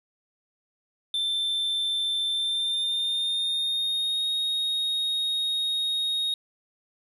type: tone with pitch glide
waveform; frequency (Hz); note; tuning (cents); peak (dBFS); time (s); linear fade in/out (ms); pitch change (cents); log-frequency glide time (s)
triangle; 3553 to 3740; A7 to A#7; +16 to +5; -23; 1.14-6.34; 2; +89; 2.29-4.29
effects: none